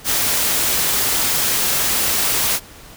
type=noise; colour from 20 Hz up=white; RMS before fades=-18 dBFS; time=0.04-2.6 s; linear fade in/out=50 ms; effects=pink hiss -41 dBFS RMS until 2.96 s